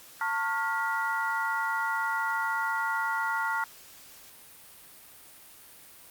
sine tone cluster, 898 / 1104 / 1411 / 1941 Hz, A5 / C#6 / F6 / B6, +35 / -7 / +17 / -31 cents, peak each -31 / -35 / -30 / -36 dBFS, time 0.21-3.64 s, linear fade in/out 2 ms, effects white hiss -51 dBFS RMS until 6.1 s + Opus 48 kbps

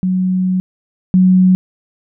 sine tone pair in turn, 185 / 185 Hz, F#3 / F#3, 0 / 0 cents, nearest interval unison, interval 0 cents, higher neither, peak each -12 / -6 dBFS, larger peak second, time 0.03-0.6 / 1.14-1.55 s, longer first, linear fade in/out 0 ms, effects none

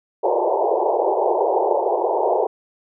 pink band-pass noise, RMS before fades -19 dBFS, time 0.23-2.47 s, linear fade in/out 10 ms, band 360 to 950 Hz, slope 96 dB/octave, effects none

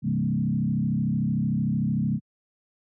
sine tone with frequency modulation, 177 Hz, F3, 23 cents sharp, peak -21 dBFS, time 0.02-2.2 s, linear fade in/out 50 ms, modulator 33.3 Hz, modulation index 1.8, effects high-pass 100 Hz 12 dB/octave

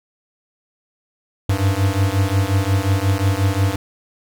square beating tone pair, 94.9 / 100.5 Hz, F#2 / G2, +44 / +44 cents, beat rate 5.6 Hz, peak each -19 dBFS, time 1.49-3.76 s, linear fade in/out 5 ms, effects none

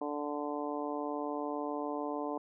harmonic tone, 146.83 Hz, D3, in tune, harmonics 2 / 3 / 4 / 5 / 6 / 7, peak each -38 / -40 / -41 / -42 / -43 / -43 dBFS, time 0.01-2.38 s, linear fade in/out 5 ms, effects none

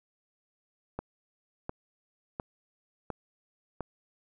click train, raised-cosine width 1 ms, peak -20 dBFS, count 5, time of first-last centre 0.99-3.807 s, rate 1.42 Hz, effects none

